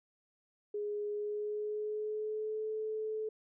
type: tone with pitch glide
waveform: sine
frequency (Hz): 415.3 to 434.2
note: G#4 to A4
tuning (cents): 0 to -23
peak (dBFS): -34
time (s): 0.74-3.29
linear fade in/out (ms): 5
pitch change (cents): +77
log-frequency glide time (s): 1.1-2.68
effects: none